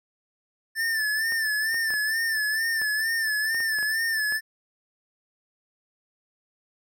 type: tone with vibrato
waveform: square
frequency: 1765 Hz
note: A6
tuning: 5 cents sharp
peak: -24 dBFS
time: 0.75-4.41 s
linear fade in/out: 50 ms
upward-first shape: sine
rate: 2.2 Hz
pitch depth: 63 cents each way
type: clicks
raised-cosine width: 0.5 ms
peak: -25 dBFS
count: 10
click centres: 1.322 / 1.744 / 1.905 / 1.939 / 2.817 / 3.546 / 3.604 / 3.787 / 3.828 / 4.323 s
effects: none